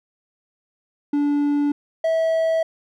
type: tone pair in turn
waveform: triangle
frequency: 289.5 / 649.9 Hz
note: D4 / E5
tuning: -25 / -25 cents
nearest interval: octave + major second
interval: 1400 cents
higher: second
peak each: -15 dBFS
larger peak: neither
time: 1.13-1.72 / 2.04-2.63 s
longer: neither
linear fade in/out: 5 ms
effects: none